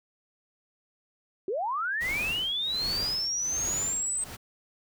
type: linear sweep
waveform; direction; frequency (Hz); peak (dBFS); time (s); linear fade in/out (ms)
sine; up; 349.5 to 8280; -27; 1.48-4.24; 2
type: noise with tremolo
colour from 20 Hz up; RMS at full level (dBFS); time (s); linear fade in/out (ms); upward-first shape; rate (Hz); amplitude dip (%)
pink; -37; 2-4.37; 20; sine; 1.3; 90
effects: none